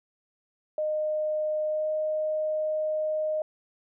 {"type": "tone with pitch glide", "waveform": "sine", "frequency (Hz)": [614, 618.6], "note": ["D#5", "D#5"], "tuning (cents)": [-23, -10], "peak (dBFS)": -25, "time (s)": [0.78, 3.42], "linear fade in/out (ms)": 2, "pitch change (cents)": 13, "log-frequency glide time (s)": [1.67, 1.88], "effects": []}